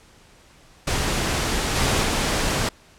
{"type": "noise with level steps", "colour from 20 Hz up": "pink", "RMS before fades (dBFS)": [-23, -20, -22], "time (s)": [0.87, 2.69], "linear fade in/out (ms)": 5, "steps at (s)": [1.75, 2.02], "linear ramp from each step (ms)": 20, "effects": ["pink hiss -52 dBFS RMS until 2.98 s", "low-pass 9000 Hz 12 dB/octave"]}